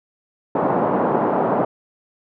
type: band-pass noise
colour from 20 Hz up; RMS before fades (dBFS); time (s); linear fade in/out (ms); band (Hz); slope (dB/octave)
white; -19; 0.55-1.65; 5; 150 to 910; 24
effects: none